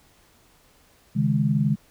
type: chord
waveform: sine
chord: C# suspended second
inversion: none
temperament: equal with one note detuned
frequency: 136.21 / 155.56 / 207.7 Hz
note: C#3 / D#3 / G#3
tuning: -30 / 0 / 0 cents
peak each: -23 dBFS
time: 1.15-1.76 s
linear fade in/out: 20 ms
effects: pink hiss -58 dBFS RMS until 1.9 s